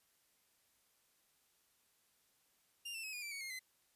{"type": "tone with pitch steps", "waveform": "sawtooth", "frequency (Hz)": [2800, 2677, 2559, 2446, 2338, 2235, 2137, 2043], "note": ["F7", "E7", "D#7", "D#7", "D7", "C#7", "C7", "C7"], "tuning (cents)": [4, 26, 48, -30, -8, 14, 36, -42], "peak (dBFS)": -40, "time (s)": [2.85, 3.594], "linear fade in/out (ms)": 10, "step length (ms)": 93, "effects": ["white hiss -75 dBFS RMS until 3.95 s", "resampled to 32000 Hz"]}